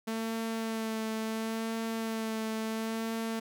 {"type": "tone with vibrato", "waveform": "sawtooth", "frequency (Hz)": 223.1, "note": "A3", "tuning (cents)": 24, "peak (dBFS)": -28, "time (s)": [0.07, 3.4], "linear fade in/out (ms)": 10, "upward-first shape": "sine", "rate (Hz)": 0.72, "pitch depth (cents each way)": 20, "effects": []}